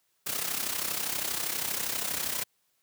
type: noise with amplitude modulation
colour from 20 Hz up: white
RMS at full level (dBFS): -29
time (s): 0.26-2.44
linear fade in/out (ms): 10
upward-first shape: sine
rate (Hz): 32.5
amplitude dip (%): 65
effects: white hiss -73 dBFS RMS until 2.82 s + high-pass 80 Hz 12 dB/octave